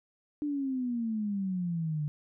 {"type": "exponential sweep", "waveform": "sine", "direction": "down", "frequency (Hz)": [299.2, 146.1], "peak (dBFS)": -29, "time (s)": [0.42, 2.08], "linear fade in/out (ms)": 0, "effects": []}